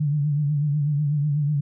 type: tone with vibrato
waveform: sine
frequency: 146.83 Hz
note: D3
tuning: in tune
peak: -19 dBFS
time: 0-1.61 s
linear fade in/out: 10 ms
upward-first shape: triangle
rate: 8.1 Hz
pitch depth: 81 cents each way
effects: none